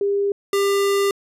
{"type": "tone pair in turn", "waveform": ["sine", "square"], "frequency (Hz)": [401.4, 398.4], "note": ["G4", "G4"], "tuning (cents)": [41, 28], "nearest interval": "unison", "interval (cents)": 13, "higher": "first", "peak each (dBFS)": -17, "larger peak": "neither", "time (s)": [[0.01, 0.32], [0.53, 1.11]], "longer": "second", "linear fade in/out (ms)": 2, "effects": ["resampled to 32000 Hz"]}